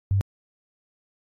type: tone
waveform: sine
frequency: 98 Hz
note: G2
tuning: in tune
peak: -18 dBFS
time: 0.11-0.21 s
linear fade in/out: 0 ms
effects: AAC 48 kbps